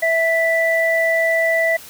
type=tone pair together; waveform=sine; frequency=657.3 / 1975.5 Hz; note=E5 / B6; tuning=-5 / 0 cents; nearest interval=octave + perfect fifth; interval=1905 cents; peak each=-17 dBFS; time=0.02-1.77 s; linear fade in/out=10 ms; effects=white hiss -39 dBFS RMS until 1.89 s